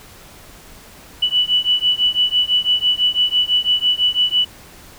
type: beating tone pair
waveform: sine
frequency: 2960 / 2966 Hz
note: F#7 / F#7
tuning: 0 / +4 cents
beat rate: 6 Hz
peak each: -17 dBFS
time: 1.22-4.45 s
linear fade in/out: 10 ms
effects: pink hiss -42 dBFS RMS until 4.98 s